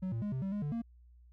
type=tone with pitch steps; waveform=triangle; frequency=186.5 / 114.4 / 206.8 / 130.8 / 193.3 / 206.2 / 146.7 / 231.5 Hz; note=F#3 / A#2 / G#3 / C3 / G3 / G#3 / D3 / A#3; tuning=+14 / -32 / -7 / 0 / -24 / -12 / -2 / -12 cents; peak=-31 dBFS; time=0.02-0.82 s; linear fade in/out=10 ms; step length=100 ms; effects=added 60 Hz sine -56 dBFS peak until 1.32 s